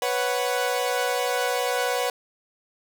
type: chord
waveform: sawtooth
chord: B suspended second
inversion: none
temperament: equal with one note detuned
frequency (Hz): 493.9 / 554.4 / 742.1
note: B4 / C#5 / F#5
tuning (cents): 0 / 0 / +5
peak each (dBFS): -22 / -25 / -24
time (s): 0.02-2.1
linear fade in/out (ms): 2
effects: none